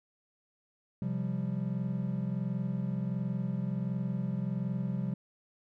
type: chord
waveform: triangle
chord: C suspended fourth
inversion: none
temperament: equal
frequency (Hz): 130.81 / 174.61 / 196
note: C3 / F3 / G3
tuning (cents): 0 / 0 / 0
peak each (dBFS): -33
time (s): 1.02-5.14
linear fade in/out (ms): 2
effects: none